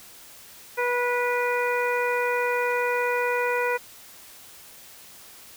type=harmonic tone with a mistuned harmonic; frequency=487.7 Hz; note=B4; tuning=22 cents flat; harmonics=1 / 2 / 3 / 4 / 5; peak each=-25 / -28 / -30 / -31 / -32 dBFS; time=0.77-3.78 s; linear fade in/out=20 ms; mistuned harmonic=4; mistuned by=+16 cents; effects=white hiss -47 dBFS RMS until 5.56 s